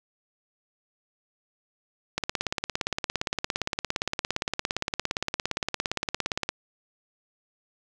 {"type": "click train", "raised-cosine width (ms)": 0.2, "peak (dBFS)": -9, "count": 76, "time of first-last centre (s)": [2.18, 6.49], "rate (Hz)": 17.4, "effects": []}